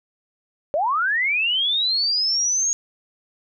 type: linear sweep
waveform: sine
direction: up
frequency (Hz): 549 to 6645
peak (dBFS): -18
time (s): 0.74-2.73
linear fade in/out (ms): 0
effects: none